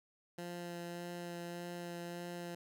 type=tone with vibrato; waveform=15% pulse; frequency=173.6 Hz; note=F3; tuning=10 cents flat; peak=-36 dBFS; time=0.38-2.55 s; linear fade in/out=5 ms; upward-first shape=sine; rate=1.7 Hz; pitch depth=11 cents each way; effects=none